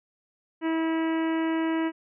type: harmonic tone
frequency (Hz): 324.1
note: E4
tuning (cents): -29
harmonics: 1 / 2 / 3 / 4 / 5 / 6 / 7 / 8 / 9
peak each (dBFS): -24 / -36 / -35 / -42 / -40 / -40 / -44 / -48 / -46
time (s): 0.61-1.92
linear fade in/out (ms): 50
effects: none